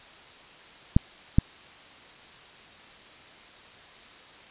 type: clicks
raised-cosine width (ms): 5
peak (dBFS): -4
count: 2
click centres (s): 0.965 / 1.385
effects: white hiss -49 dBFS RMS until 4.5 s + resampled to 8000 Hz